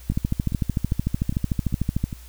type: two click trains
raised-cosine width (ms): 5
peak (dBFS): -17 / -9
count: 6 / 27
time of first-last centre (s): 0.12-2.128 / 0.1-2.04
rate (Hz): 2.49 / 13.4
effects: added 60 Hz sine -41 dBFS peak until 2.28 s + white hiss -50 dBFS RMS until 2.28 s